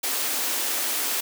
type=high-pass noise; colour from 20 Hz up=white; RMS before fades=-26 dBFS; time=0.03-1.21 s; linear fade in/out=10 ms; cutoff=230 Hz; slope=96 dB/octave; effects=none